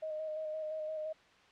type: tone with vibrato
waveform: sine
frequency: 622.3 Hz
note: D#5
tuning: in tune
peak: -36 dBFS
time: 0.02-1.13 s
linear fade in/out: 10 ms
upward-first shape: square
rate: 5.8 Hz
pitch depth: 19 cents each way
effects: white hiss -62 dBFS RMS until 1.51 s + low-pass 3000 Hz 12 dB/octave